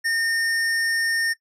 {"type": "tone", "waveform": "square", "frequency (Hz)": 1825, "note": "A#6", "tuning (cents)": -37, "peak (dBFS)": -21, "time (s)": [0.04, 1.34], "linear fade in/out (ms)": 20, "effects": ["noise-tail reverb RT60 0.1 s tail -20 dB re dry", "low-pass 12000 Hz 12 dB/octave"]}